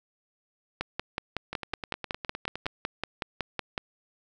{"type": "two click trains", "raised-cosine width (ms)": 0.3, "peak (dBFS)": [-13, -18], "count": [17, 12], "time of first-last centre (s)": [[0.81, 3.778], [1.53, 2.658]], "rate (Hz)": [5.39, 9.75], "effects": []}